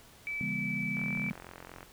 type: tone with pitch glide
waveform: sine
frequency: 2308 to 2321 Hz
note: D7 to D7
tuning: -31 to -21 cents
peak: -33 dBFS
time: 0.27-1.3 s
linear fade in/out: 0 ms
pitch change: +10 cents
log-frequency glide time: 0.93-1.13 s
type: chord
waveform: sine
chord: C# diminished seventh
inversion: none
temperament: just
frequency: 138.59 / 166.31 / 199.57 / 239.5 Hz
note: C#3 / E3 / G3 / Bb3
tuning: 0 / +16 / +31 / +47 cents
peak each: -41 / -40 / -37 / -39 dBFS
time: 0.41-1.32 s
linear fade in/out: 0 ms
type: click train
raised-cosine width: 0.5 ms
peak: -30 dBFS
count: 39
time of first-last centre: 0.97-1.83 s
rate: 44.2 Hz
effects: pink hiss -56 dBFS RMS until 1.92 s